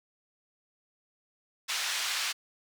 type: band-pass noise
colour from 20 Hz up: white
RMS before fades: -32 dBFS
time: 1.68-2.33 s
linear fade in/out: 20 ms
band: 1300 to 4900 Hz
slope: 12 dB/octave
effects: none